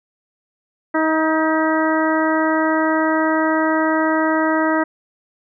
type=harmonic tone with a mistuned harmonic; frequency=316.3 Hz; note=D#4; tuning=29 cents sharp; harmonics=1 / 2 / 3 / 4 / 5 / 6; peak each=-18 / -21 / -23 / -24 / -25 / -26 dBFS; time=0.94-4.84 s; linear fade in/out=10 ms; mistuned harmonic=6; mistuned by=+25 cents; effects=none